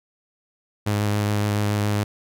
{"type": "tone with vibrato", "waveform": "sawtooth", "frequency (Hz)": 103.83, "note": "G#2", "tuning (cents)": 0, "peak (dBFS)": -16, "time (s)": [0.86, 2.04], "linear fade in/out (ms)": 10, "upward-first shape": "sine", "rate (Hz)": 7.1, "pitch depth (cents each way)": 14, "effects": []}